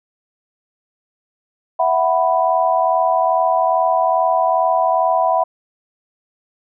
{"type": "chord", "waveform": "sine", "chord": "E suspended second", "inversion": "none", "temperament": "just", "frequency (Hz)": [659.3, 741.7, 988.9], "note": ["E5", "F#5", "B5"], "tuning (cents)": [0, 4, 2], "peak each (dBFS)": [-17, -17, -18], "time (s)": [1.79, 5.44], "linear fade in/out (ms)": 10, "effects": []}